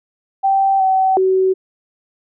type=tone with pitch steps; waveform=sine; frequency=779 / 761 / 377.3 Hz; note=G5 / F#5 / F#4; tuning=-11 / +48 / +34 cents; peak=-11 dBFS; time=0.43-1.54 s; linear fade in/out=20 ms; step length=370 ms; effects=none